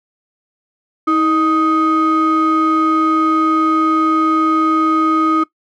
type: ring-modulated tone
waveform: triangle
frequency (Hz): 466.2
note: A#4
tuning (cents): 0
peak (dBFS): -6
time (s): 1.07-5.44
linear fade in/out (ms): 10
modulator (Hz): 785
effects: noise-tail reverb RT60 0.1 s tail -19 dB re dry